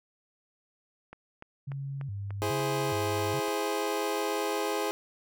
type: click train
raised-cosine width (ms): 0.5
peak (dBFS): -29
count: 9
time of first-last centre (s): 1.13-3.483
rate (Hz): 3.4
type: tone with vibrato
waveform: sine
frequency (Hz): 117.4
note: A#2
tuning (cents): +13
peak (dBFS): -33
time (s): 1.67-3.4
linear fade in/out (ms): 10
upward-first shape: square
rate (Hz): 1.2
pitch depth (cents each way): 280
type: chord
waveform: 25% pulse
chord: E augmented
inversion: none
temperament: equal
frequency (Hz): 329.6 / 415.3 / 523.3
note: E4 / G#4 / B#4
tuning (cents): 0 / 0 / 0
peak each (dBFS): -31 / -27 / -31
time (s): 2.42-4.91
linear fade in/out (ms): 0
effects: none